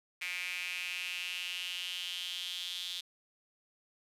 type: tone with high-pass filter sweep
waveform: sawtooth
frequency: 179.3 Hz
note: F3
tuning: 46 cents sharp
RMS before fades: -39 dBFS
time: 0.21-3.01 s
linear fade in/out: 10 ms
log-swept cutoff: 2300 to 3500 Hz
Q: 5.9
effects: resampled to 32000 Hz